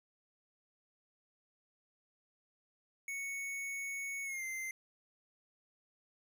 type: tone with pitch glide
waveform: square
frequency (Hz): 2217 to 2081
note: C#7 to C7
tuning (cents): 0 to -10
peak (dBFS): -39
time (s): 3.08-4.71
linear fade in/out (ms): 2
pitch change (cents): -110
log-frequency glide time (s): 4.24-4.44
effects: none